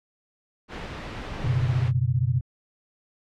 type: noise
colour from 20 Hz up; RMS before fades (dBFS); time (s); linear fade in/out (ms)
pink; -35; 0.68-1.92; 50
type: noise with exponential growth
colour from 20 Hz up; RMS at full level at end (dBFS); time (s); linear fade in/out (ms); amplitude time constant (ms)
brown; -29; 0.74-1.48; 5; 160
type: chord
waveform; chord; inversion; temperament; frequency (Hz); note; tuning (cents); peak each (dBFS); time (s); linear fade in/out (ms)
sine; F# suspended fourth; none; equal; 92.5 / 123.47 / 138.59; F#2 / B2 / C#3; 0 / 0 / 0; -28 / -22 / -27; 1.44-2.41; 10
effects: low-pass 3000 Hz 12 dB/octave